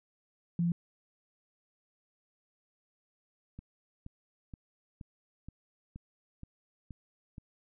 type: tone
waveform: sine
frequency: 171.4 Hz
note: F3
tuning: 32 cents flat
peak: -26 dBFS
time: 0.59-0.72 s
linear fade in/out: 2 ms
type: click train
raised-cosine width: 5 ms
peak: -32 dBFS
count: 9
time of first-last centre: 3.59-7.381 s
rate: 2.11 Hz
effects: none